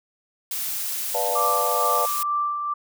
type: noise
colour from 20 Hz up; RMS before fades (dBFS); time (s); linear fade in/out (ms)
blue; -28; 0.51-2.23; 2
type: chord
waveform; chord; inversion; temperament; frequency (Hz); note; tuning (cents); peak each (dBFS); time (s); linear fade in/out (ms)
sine; B half-diminished seventh; none; equal; 493.9 / 587.3 / 698.5 / 880; B4 / D5 / F5 / A5; 0 / 0 / 0 / 0; -28; 1.14-2.06; 10
type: tone with tremolo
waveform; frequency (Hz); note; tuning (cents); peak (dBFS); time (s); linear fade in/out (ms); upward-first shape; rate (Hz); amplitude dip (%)
sine; 1175; D6; +1; -20; 1.35-2.74; 10; sine; 2.2; 45
effects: none